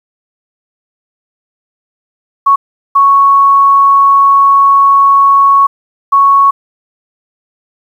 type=tone bursts at uneven times; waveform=sine; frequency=1108.7 Hz; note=C#6; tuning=in tune; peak=-3 dBFS; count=3; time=2.46-2.56 / 2.95-5.67 / 6.12-6.51 s; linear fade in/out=10 ms; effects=7-bit